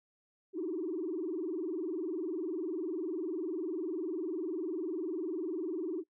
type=tone with vibrato; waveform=sine; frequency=344.1 Hz; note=F4; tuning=26 cents flat; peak=-32 dBFS; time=0.53-6.04 s; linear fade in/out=50 ms; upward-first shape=sine; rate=20 Hz; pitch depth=220 cents each way; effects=noise-tail reverb RT60 0.1 s tail -22 dB re dry + tanh soft clip ceiling -28 dBFS